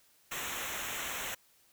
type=noise with comb filter; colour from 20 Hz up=pink; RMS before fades=-38 dBFS; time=0.31-1.35 s; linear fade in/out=10 ms; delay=0.21 ms; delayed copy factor=-0.85; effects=white hiss -66 dBFS RMS until 1.72 s

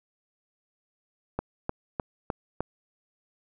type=click train; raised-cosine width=1 ms; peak=-14 dBFS; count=5; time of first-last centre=1.39-2.606 s; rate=3.29 Hz; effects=none

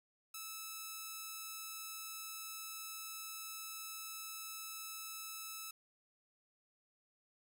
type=tone; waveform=5% pulse; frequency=1307 Hz; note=E6; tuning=15 cents flat; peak=-33 dBFS; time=0.34-5.71 s; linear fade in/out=5 ms; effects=none

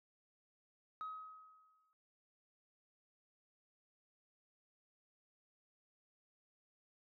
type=tone with exponential decay; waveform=sine; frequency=1269 Hz; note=D#6; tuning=34 cents sharp; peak=-39 dBFS; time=1.01-1.93 s; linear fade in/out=0 ms; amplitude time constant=200 ms; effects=noise-tail reverb RT60 0.1 s tail -23 dB re dry + tanh soft clip ceiling -39 dBFS

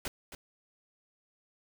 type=noise with echo; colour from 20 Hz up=pink; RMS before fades=-36 dBFS; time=0.05-0.08 s; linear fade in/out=2 ms; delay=270 ms; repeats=1; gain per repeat=-10 dB; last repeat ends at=0.35 s; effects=none

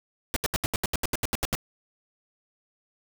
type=noise bursts; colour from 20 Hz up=pink; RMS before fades=-26 dBFS; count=13; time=0.34-1.551 s; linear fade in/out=0 ms; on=23 ms; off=76 ms; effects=none

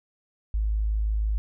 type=tone; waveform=sine; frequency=53.1 Hz; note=G#1; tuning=39 cents sharp; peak=-22 dBFS; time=0.54-1.38 s; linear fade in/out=0 ms; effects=none

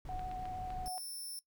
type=noise; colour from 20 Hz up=brown; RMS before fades=-45 dBFS; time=0.05-0.88 s; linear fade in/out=2 ms
type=tone with vibrato; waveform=sine; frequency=740 Hz; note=F#5; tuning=in tune; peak=-39 dBFS; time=0.09-0.98 s; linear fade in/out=0 ms; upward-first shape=sine; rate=13 Hz; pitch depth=12 cents each way
type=clicks; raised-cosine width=0.3 ms; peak=-35 dBFS; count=4; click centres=0.194 / 0.314 / 0.455 / 0.704 s
type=tone; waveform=15% pulse; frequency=5360 Hz; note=E8; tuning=28 cents sharp; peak=-36 dBFS; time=0.86-1.39 s; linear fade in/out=0 ms
effects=noise-tail reverb RT60 0.1 s tail -20 dB re dry

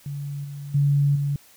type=tone with level steps; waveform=sine; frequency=142.4 Hz; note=C#3; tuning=47 cents sharp; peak=-28 / -32 / -16 / -21 dBFS; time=0.06-1.36 s; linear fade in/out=2 ms; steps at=0.44 / 0.74 / 1.15 s; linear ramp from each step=10 ms; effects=white hiss -53 dBFS RMS until 1.56 s

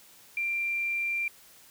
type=tone; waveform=sine; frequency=2370 Hz; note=D7; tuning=15 cents sharp; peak=-27 dBFS; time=0.37-1.28 s; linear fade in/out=2 ms; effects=white hiss -55 dBFS RMS until 1.7 s

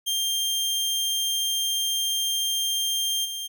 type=tone with level steps; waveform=sawtooth; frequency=3187 Hz; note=G7; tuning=28 cents sharp; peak=-20 / -27 dBFS; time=0.06-3.48 s; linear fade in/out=20 ms; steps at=3.24 s; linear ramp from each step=20 ms; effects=none

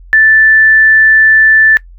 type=tone; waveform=sine; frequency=1760 Hz; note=A6; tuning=in tune; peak=-3 dBFS; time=0.13-1.77 s; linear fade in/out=0 ms; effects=noise-tail reverb RT60 0.1 s tail -21 dB re dry + added 43 Hz sine -32 dBFS peak until 1.98 s

